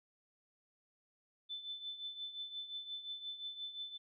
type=tone with tremolo; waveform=sine; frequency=3520 Hz; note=A7; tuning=in tune; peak=-39 dBFS; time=1.49-3.98 s; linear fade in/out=20 ms; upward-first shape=triangle; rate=5.7 Hz; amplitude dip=75%; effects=none